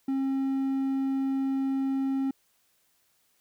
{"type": "tone with hard clipping", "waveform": "triangle", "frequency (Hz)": 269.2, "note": "C4", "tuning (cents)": 49, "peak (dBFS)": -26, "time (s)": [0.08, 2.31], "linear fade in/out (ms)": 5, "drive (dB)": 6, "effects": ["white hiss -69 dBFS RMS until 3.4 s"]}